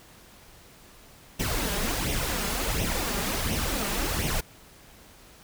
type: noise with flanger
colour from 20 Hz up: pink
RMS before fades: -28 dBFS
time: 1.39-4.41 s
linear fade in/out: 10 ms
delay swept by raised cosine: 0.33 to 5.03 ms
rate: 1.4 Hz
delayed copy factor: +0.65
effects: pink hiss -52 dBFS RMS until 5.43 s